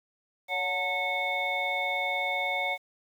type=tone cluster; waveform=sine; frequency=562 / 732 / 896 / 2200 / 3604 Hz; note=C#5 / F#5 / A5 / C#7 / A7; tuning=+24 / -19 / +31 / -14 / +41 cents; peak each=-36 / -33 / -38 / -29 / -38 dBFS; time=0.48-2.78 s; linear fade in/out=50 ms; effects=9-bit